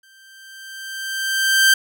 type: tone with exponential growth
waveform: sawtooth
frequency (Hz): 1568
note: G6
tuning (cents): 0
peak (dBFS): -6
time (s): 0.03-1.74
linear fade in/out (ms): 5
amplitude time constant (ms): 370
effects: none

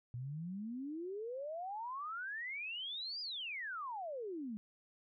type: exponential two-way sweep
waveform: sine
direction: up then down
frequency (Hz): 117.3 to 4978 to 202.6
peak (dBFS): -40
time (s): 0.14-4.57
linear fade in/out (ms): 0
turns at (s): 3.21
effects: none

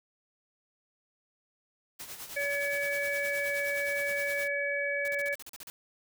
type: noise with tremolo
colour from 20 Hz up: white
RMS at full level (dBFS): -41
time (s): 1.99-4.48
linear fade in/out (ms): 10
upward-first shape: sine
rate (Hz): 9.6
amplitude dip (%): 60
type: harmonic tone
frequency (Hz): 568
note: C#5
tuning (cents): +42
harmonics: 1 / 3 / 4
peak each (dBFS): -33 / -33 / -33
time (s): 2.36-5.35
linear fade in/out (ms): 10
type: noise bursts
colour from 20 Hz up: white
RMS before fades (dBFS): -45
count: 10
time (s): 5.05-5.7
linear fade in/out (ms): 0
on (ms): 29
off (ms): 40
effects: none

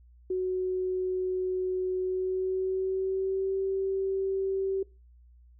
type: tone with pitch glide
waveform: sine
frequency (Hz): 370.2 to 385.9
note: F#4 to G4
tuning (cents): +1 to -27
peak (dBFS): -26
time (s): 0.3-4.83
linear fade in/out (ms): 5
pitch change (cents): +72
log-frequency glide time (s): 2-3.57
effects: noise-tail reverb RT60 0.3 s tail -23 dB re dry + added 60 Hz sine -53 dBFS peak until 5.59 s

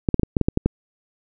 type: clicks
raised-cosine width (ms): 3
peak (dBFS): -4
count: 9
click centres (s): 0.088 / 0.143 / 0.196 / 0.233 / 0.368 / 0.413 / 0.485 / 0.574 / 0.66
effects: none

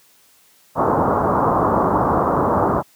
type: low-pass noise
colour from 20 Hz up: white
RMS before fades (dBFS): -17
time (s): 0.75-2.83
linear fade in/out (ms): 50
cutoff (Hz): 1200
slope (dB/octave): 48
effects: white hiss -54 dBFS RMS until 2.95 s + high-pass 80 Hz 12 dB/octave

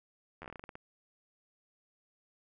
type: slowing click train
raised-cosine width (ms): 0.5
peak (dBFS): -30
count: 12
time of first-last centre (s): 0.42-0.754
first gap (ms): 11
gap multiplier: 1.19
effects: none

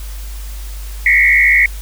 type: tone with frequency modulation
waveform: sine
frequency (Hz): 2075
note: C7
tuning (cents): -15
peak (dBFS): -7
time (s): 1.06-1.66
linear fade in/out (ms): 2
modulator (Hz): 73.8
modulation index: 2.3
effects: added 50 Hz sine -24 dBFS peak until 1.81 s + white hiss -37 dBFS RMS until 1.81 s

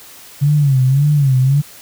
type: tone with vibrato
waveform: sine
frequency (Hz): 138.59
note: C#3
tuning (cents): 0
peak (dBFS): -9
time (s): 0.41-1.62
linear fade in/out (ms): 20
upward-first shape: sine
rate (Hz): 1.8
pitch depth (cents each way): 130
effects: white hiss -39 dBFS RMS until 1.81 s

